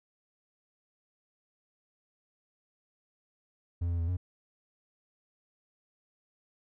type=tone with pitch steps; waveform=triangle; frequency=86.1 / 85.6 / 83.5 / 89.9 Hz; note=F2 / F2 / E2 / F#2; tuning=-24 / -34 / +23 / -49 cents; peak=-26 dBFS; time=3.81-4.17 s; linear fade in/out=10 ms; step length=90 ms; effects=none